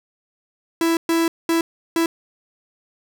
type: tone bursts at uneven times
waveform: 45% pulse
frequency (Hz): 331.2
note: E4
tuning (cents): +8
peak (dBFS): -16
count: 4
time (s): 0.81-0.97 / 1.09-1.28 / 1.49-1.61 / 1.96-2.06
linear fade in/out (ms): 2
effects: none